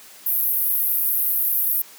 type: band-pass noise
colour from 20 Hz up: white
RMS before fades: -21 dBFS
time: 0.26-1.82 s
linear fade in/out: 5 ms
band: 12000 to 16000 Hz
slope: 48 dB/octave
effects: white hiss -45 dBFS RMS until 1.98 s + high-pass 200 Hz 12 dB/octave